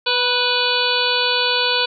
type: harmonic tone with a mistuned harmonic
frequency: 493.9 Hz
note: B4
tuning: in tune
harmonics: 1 / 2 / 3 / 5 / 6 / 7 / 8 / 9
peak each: -24 / -24 / -24 / -24 / -24 / -24 / -24 / -24 dBFS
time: 0.06-1.86 s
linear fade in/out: 10 ms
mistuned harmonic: 2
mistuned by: -21 cents
effects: none